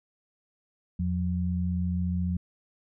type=tone pair together; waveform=sine; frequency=84.6 / 179.26 Hz; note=E2 / F3; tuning=+45 / +45 cents; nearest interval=octave + minor second; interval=1300 cents; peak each=-28 dBFS; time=0.99-2.37 s; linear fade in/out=5 ms; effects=none